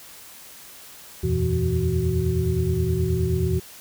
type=tone cluster; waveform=sine; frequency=79.4 / 88.9 / 118.8 / 165.2 / 372.8 Hz; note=D#2 / F2 / A#2 / E3 / F#4; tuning=+36 / +31 / +33 / +4 / +13 cents; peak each=-26 dBFS; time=1.23-3.6 s; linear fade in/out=10 ms; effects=white hiss -44 dBFS RMS until 3.8 s